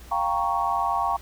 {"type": "chord", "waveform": "sine", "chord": "G half-diminished seventh", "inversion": "third", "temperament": "equal with one note detuned", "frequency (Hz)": [698.5, 786.3, 932.3, 1108.7], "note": ["F5", "G5", "Bb5", "Db6"], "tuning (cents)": [0, 5, 0, 0], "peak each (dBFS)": [-29, -27, -27, -26], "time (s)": [0.11, 1.17], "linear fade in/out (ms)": 10, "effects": ["added 60 Hz sine -44 dBFS peak until 1.21 s", "pink hiss -49 dBFS RMS until 1.21 s"]}